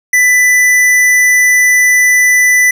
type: tone with hard clipping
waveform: triangle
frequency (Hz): 1990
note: B6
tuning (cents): +13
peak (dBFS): -7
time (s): 0.13-2.71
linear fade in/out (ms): 5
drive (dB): 17
effects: none